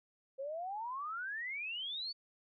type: exponential sweep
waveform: sine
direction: up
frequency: 523.3 to 4555 Hz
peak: -38 dBFS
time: 0.38-2.13 s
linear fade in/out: 20 ms
effects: none